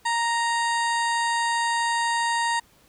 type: harmonic tone with a mistuned harmonic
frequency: 932.3 Hz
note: A#5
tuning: in tune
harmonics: 1 / 2 / 3 / 4 / 5 / 7 / 8 / 9 / 10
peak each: -23 / -27 / -37 / -35 / -36 / -42 / -39 / -42 / -42 dBFS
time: 0.05-2.6 s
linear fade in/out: 10 ms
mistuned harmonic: 8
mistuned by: -20 cents
effects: pink hiss -58 dBFS RMS until 2.88 s